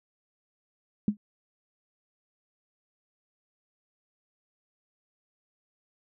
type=tone with exponential decay; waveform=sine; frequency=207.7 Hz; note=G#3; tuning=in tune; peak=-17 dBFS; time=1.08-1.17 s; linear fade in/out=2 ms; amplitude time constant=18 ms; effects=none